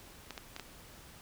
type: clicks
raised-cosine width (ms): 0.2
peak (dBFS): -24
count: 4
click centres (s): 0.307 / 0.378 / 0.564 / 0.597
effects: pink hiss -54 dBFS RMS until 1.21 s